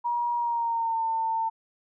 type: tone with pitch glide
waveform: sine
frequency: 954 to 900.5 Hz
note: A#5 to A5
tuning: +40 to +40 cents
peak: -24 dBFS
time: 0.04-1.5 s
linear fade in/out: 20 ms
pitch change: -100 cents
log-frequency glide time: 0.36-1.01 s
effects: none